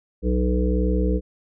harmonic tone, 61.74 Hz, B1, in tune, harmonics 1 / 3 / 5 / 7 / 8, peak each -20 / -25 / -27 / -28 / -29 dBFS, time 0.22-1.21 s, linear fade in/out 50 ms, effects none

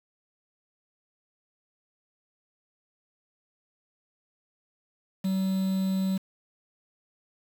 triangle tone with quantisation, 190.6 Hz, G3, 48 cents flat, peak -22 dBFS, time 5.24-6.18 s, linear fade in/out 10 ms, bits 7, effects none

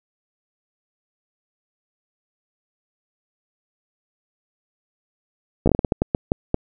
slowing click train, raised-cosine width 2 ms, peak -4 dBFS, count 12, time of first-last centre 5.66-6.544 s, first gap 14 ms, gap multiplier 1.32, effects none

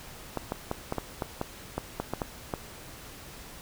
clicks, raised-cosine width 1 ms, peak -15 dBFS, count 12, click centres 0.373 / 0.521 / 0.714 / 0.924 / 0.983 / 1.222 / 1.414 / 1.78 / 2 / 2.136 / 2.218 / 2.538 s, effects pink hiss -46 dBFS RMS until 3.61 s

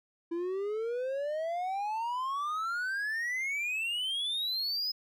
triangle exponential sweep, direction up, 332.2 to 5120 Hz, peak -29 dBFS, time 0.31-4.92 s, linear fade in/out 10 ms, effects none

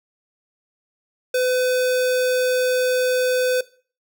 square tone, 505 Hz, B4, 39 cents sharp, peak -18 dBFS, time 1.34-3.61 s, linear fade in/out 5 ms, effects noise-tail reverb RT60 0.4 s tail -19 dB re dry

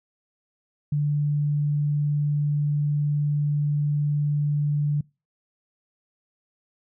sine tone, 146.83 Hz, D3, in tune, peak -20 dBFS, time 0.92-5.01 s, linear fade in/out 5 ms, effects noise-tail reverb RT60 0.3 s tail -26 dB re dry

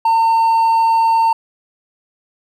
triangle tone with hard clipping, 907 Hz, A#5, 48 cents flat, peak -11 dBFS, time 0.05-1.33 s, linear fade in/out 5 ms, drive 5 dB, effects none

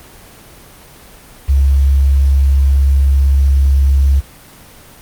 sine tone with quantisation, 68.5 Hz, C#2, 20 cents flat, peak -7 dBFS, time 1.48-4.21 s, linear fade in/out 20 ms, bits 6, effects pink hiss -39 dBFS RMS until 5.01 s + Opus 24 kbps

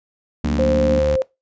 sine chord, Gb augmented, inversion none, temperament equal, 185 / 233.1 / 293.7 Hz, Gb3 / Bb3 / D4, 0 / 0 / 0 cents, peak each -26 / -22 / -24 dBFS, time 0.44-0.99 s, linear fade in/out 5 ms
sawtooth tone with vibrato, 73.5 Hz, D2, 2 cents sharp, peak -17 dBFS, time 0.44-1.16 s, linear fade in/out 0 ms, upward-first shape square, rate 13 Hz, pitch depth 28 cents each way
sine tone, 525 Hz, C5, 6 cents sharp, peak -16 dBFS, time 0.59-1.22 s, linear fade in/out 0 ms
effects noise-tail reverb RT60 0.2 s tail -20 dB re dry + resampled to 16000 Hz

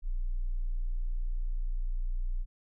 sine tone, 29.78 Hz, A#0, 38 cents sharp, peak -28 dBFS, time 0.02-2.46 s, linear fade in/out 50 ms, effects none

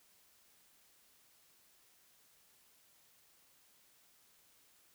silence, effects white hiss -68 dBFS RMS until 4.94 s

